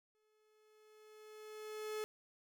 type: tone with exponential growth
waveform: 45% pulse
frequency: 429.3 Hz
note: A4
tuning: 43 cents flat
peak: -38 dBFS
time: 0.15-2.04 s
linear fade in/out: 0 ms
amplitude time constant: 410 ms
effects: none